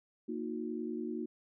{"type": "chord", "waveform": "sine", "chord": "D# minor", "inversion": "second", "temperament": "equal with one note detuned", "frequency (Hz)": [233.1, 311.1, 361.5], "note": ["A#3", "D#4", "F#4"], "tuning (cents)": [0, 0, -40], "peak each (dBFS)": [-39, -40, -40], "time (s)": [0.28, 1.26], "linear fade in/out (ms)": 10, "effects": []}